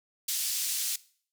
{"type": "band-pass noise", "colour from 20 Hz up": "white", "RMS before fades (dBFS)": -31, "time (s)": [0.28, 0.96], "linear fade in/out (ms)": 5, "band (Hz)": [3800, 12000], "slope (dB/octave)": 12, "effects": ["noise-tail reverb RT60 0.5 s tail -20 dB re dry"]}